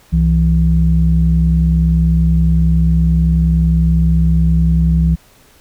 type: tone pair together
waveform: sine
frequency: 65.4 / 164.81 Hz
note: C2 / E3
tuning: 0 / 0 cents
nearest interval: octave + major third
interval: 1600 cents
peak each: -11 dBFS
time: 0.12-5.16 s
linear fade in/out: 20 ms
effects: tanh soft clip ceiling -1 dBFS + pink hiss -48 dBFS RMS until 5.6 s